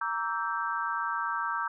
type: chord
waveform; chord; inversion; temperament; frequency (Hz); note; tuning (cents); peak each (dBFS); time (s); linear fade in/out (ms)
sine; E half-diminished seventh; second; equal with one note detuned; 932.3 / 1151.1 / 1318.5 / 1568; Bb5 / D6 / E6 / G6; 0 / -35 / 0 / 0; -34; 0.01-1.68; 5
effects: none